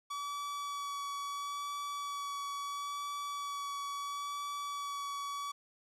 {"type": "tone with vibrato", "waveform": "45% pulse", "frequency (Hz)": 1141, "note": "C#6", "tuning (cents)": 50, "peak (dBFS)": -37, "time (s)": [0.1, 5.52], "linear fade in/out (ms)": 10, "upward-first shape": "sine", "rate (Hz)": 0.74, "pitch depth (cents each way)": 12, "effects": ["low-pass 10000 Hz 12 dB/octave", "13-bit"]}